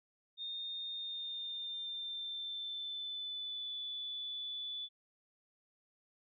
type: tone with pitch glide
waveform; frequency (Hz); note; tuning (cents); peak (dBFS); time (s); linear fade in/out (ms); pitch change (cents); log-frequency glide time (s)
sine; 3659 to 3470; A#7 to A7; -33 to -25; -39; 0.37-4.89; 50; -92; 0.93-3.76
effects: none